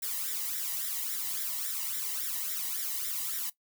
blue noise with flanger, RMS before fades -34 dBFS, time 0.02-3.5 s, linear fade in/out 10 ms, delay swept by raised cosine 0.54 to 1.04 ms, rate 3.6 Hz, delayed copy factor +0.8, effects noise-tail reverb RT60 0.1 s tail -17 dB re dry

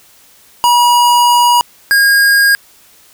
square tone pair in turn, 964 / 1627 Hz, B5 / G#6, -42 / -36 cents, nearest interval major sixth, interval 906 cents, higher second, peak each -7 dBFS, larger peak neither, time 0.64-1.61 / 1.91-2.55 s, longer first, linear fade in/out 0 ms, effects white hiss -45 dBFS RMS until 3.13 s

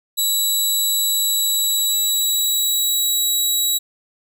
15% pulse tone with pitch glide, 3915 to 3879 Hz, B7 to B7, -16 to -32 cents, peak -10 dBFS, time 0.17-3.79 s, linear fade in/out 20 ms, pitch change -16 cents, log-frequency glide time 1.09-3.28 s, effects none

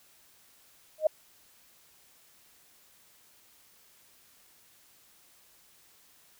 sine tone with exponential growth, 622.3 Hz, D#5, in tune, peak -16 dBFS, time 0.98-1.07 s, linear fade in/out 5 ms, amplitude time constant 19 ms, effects white hiss -61 dBFS RMS until 6.39 s

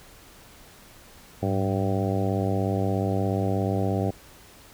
harmonic tone with a mistuned harmonic, 96.9 Hz, G2, 20 cents flat, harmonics 1 / 2 / 3 / 4 / 5 / 6 / 7 / 8, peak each -26 / -29 / -31 / -32 / -33 / -34 / -34 / -35 dBFS, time 1.42-4.11 s, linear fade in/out 10 ms, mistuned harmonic 1, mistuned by +100 cents, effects pink hiss -50 dBFS RMS until 4.73 s

